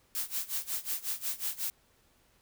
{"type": "noise with tremolo", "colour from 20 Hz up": "blue", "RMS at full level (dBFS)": -32, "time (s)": [0.15, 1.7], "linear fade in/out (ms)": 0, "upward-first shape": "sine", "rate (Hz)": 5.5, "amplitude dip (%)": 90, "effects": ["pink hiss -67 dBFS RMS until 2.41 s"]}